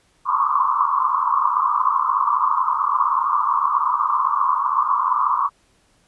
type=band-pass noise; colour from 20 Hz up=white; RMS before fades=-19 dBFS; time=0.25-5.5 s; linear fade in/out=50 ms; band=980 to 1200 Hz; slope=96 dB/octave; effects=pink hiss -60 dBFS RMS until 6.07 s + resampled to 24000 Hz